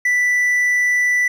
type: tone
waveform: triangle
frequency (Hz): 1975.5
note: B6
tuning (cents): 0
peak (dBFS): -12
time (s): 0.05-1.28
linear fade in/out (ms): 5
effects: none